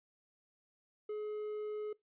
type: tone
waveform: triangle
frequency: 423.4 Hz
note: G#4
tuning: 33 cents sharp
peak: -35 dBFS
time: 1.09-1.93 s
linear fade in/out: 5 ms
effects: noise-tail reverb RT60 0.2 s tail -23 dB re dry + resampled to 8000 Hz